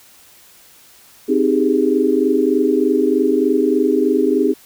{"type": "chord", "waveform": "sine", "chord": "Ab major seventh", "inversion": "first", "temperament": "equal", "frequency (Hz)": [261.6, 311.1, 392, 415.3], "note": ["C4", "Eb4", "G4", "Ab4"], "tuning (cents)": [0, 0, 0, 0], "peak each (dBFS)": -18, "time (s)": [1.28, 4.54], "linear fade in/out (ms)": 20, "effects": ["white hiss -47 dBFS RMS until 4.65 s"]}